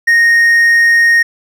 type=tone; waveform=triangle; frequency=1859 Hz; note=A#6; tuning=5 cents flat; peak=-4 dBFS; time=0.07-1.23 s; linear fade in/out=10 ms; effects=none